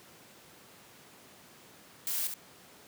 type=noise with echo; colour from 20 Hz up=blue; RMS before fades=-33 dBFS; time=2.07-2.27 s; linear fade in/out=0 ms; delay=69 ms; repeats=1; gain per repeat=-6 dB; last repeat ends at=2.339 s; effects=pink hiss -55 dBFS RMS until 2.87 s + high-pass 150 Hz 12 dB/octave